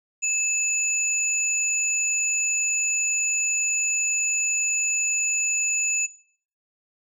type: tone pair together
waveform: sine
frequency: 2616 / 6918 Hz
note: E7 / A8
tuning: -14 / -30 cents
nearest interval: octave + perfect fourth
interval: 1684 cents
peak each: -26 / -21 dBFS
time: 0.22-6.07 s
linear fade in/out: 20 ms
effects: noise-tail reverb RT60 0.5 s tail -17 dB re dry + tanh soft clip ceiling -13 dBFS